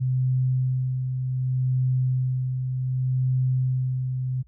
sine tone with tremolo, 128.6 Hz, C3, 30 cents flat, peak -19 dBFS, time 0-4.43 s, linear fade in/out 20 ms, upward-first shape sine, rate 0.66 Hz, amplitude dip 45%, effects added 60 Hz sine -52 dBFS peak until 4.47 s

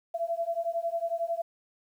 sine beating tone pair, 668 / 679 Hz, E5 / F5, +23 / -49 cents, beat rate 11 Hz, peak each -31 dBFS, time 0.14-1.42 s, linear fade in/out 10 ms, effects 10-bit

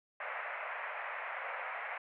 white band-pass noise, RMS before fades -41 dBFS, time 0.2-1.98 s, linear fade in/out 5 ms, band 540 to 2300 Hz, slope 48 dB/octave, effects none

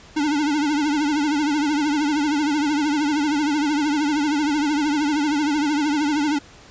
square tone with vibrato, 295.9 Hz, D4, 13 cents sharp, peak -19 dBFS, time 0.16-6.39 s, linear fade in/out 10 ms, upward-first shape triangle, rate 13 Hz, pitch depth 110 cents each way, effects pink hiss -46 dBFS RMS until 6.7 s + resampled to 16000 Hz

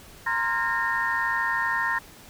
sine tone cluster, 931 / 1044 / 1393 / 1631 / 1839 Hz, A#5 / C6 / F6 / G#6 / A#6, -2 / -4 / -5 / -32 / -24 cents, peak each -30 / -29 / -33 / -31 / -25 dBFS, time 0.26-1.99 s, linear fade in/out 10 ms, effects tanh soft clip ceiling -14 dBFS + pink hiss -48 dBFS RMS until 2.29 s

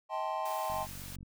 triangle chord, A half-diminished seventh, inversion second, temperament equal with one note detuned, 635.7 / 784 / 880 / 1046.5 Hz, Eb5 / G5 / A5 / C6, +37 / 0 / 0 / 0 cents, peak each -36 dBFS, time 0.09-0.87 s, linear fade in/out 50 ms
white high-pass noise, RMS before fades -47 dBFS, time 0.45-1.16 s, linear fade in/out 5 ms, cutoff 300 Hz, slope 96 dB/octave
click train, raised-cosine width 5 ms, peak -36 dBFS, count 26, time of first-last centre 0.7-1.23 s, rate 47.2 Hz
effects none

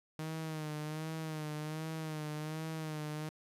sawtooth tone with vibrato, 155.56 Hz, D#3, in tune, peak -34 dBFS, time 0.19-3.29 s, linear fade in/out 0 ms, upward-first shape sine, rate 1.3 Hz, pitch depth 49 cents each way, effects resampled to 32000 Hz + 11-bit

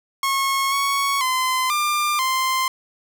sawtooth tone with pitch steps, 1090 / 1111 / 1029 / 1195 / 1044 Hz, C#6 / C#6 / C6 / D6 / C6, -29 / +4 / -29 / +30 / -4 cents, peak -15 dBFS, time 0.23-2.68 s, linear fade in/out 2 ms, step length 490 ms, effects none

